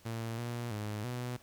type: tone with pitch steps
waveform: sawtooth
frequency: 114.1 / 119.4 / 105.5 / 123.2 Hz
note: A#2 / A#2 / G#2 / B2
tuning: -37 / +42 / +28 / -4 cents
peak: -32 dBFS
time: 0.05-1.37 s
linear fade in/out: 10 ms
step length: 330 ms
effects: pink hiss -61 dBFS RMS until 1.42 s